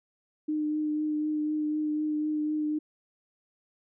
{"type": "tone with vibrato", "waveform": "sine", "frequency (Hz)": 304, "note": "D#4", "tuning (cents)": -40, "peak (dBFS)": -26, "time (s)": [0.48, 2.79], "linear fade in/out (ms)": 10, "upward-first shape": "triangle", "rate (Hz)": 4, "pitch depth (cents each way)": 17, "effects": []}